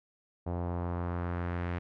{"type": "tone with low-pass filter sweep", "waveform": "sawtooth", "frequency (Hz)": 87.31, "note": "F2", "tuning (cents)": 0, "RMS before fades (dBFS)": -34, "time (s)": [0.46, 1.79], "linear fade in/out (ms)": 10, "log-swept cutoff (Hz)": [750, 2100], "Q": 1.6, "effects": []}